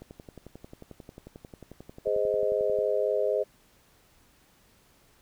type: click train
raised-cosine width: 2 ms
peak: -30 dBFS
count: 32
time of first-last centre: 0.02-2.788 s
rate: 11.2 Hz
type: chord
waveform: sine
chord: Ab major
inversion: none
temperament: just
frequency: 415.3 / 519.1 / 623 Hz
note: Ab4 / C5 / Eb5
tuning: 0 / -14 / +2 cents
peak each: -28 dBFS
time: 2.05-3.44 s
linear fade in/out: 20 ms
effects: pink hiss -62 dBFS RMS until 5.21 s